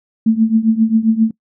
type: tone with tremolo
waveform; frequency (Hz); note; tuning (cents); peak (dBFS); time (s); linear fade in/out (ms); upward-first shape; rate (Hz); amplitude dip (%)
sine; 222.7; A3; +21; -6; 0.26-1.31; 5; triangle; 7.5; 90
effects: noise-tail reverb RT60 0.1 s tail -23 dB re dry